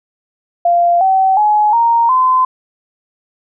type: tone with pitch steps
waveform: sine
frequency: 693 / 764.5 / 843.4 / 930.4 / 1026.4 Hz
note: F5 / G5 / G#5 / A#5 / C6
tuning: -14 / -44 / +26 / -4 / -34 cents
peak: -8 dBFS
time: 0.65-2.45 s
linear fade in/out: 5 ms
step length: 360 ms
effects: none